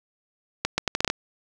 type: accelerating click train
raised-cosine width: 0.2 ms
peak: -5 dBFS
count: 8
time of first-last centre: 0.65-1.101 s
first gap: 130 ms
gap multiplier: 0.75
effects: none